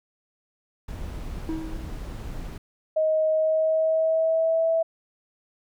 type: noise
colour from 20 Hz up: brown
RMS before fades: -34 dBFS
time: 0.88-2.58 s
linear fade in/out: 5 ms
type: tone with exponential decay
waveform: triangle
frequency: 320 Hz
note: D#4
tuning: 49 cents sharp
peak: -23 dBFS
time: 1.49-2.14 s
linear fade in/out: 0 ms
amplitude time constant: 140 ms
type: tone with pitch glide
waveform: sine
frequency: 628 to 655 Hz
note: D#5 to E5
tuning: +16 to -11 cents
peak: -19 dBFS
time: 2.96-4.83 s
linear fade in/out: 10 ms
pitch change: +73 cents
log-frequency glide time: 3.29-4.69 s
effects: none